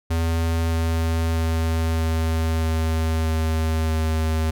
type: tone with pitch steps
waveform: square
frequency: 82.41 / 81.94 / 81.46 / 80.99 / 80.53 / 80.06 / 79.6 Hz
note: E2 / E2 / E2 / E2 / E2 / D#2 / D#2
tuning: 0 / -10 / -20 / -30 / -40 / +50 / +40 cents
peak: -20 dBFS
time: 0.1-4.51 s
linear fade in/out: 10 ms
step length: 630 ms
effects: none